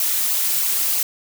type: noise with flanger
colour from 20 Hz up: blue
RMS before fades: -20 dBFS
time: 0-1.03 s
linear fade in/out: 2 ms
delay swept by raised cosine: 0.54 to 4.94 ms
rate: 3.1 Hz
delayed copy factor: -0.6
effects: none